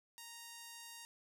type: tone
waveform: 5% pulse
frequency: 932.3 Hz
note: A#5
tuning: in tune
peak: -38 dBFS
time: 0.18-1.05 s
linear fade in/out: 0 ms
effects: none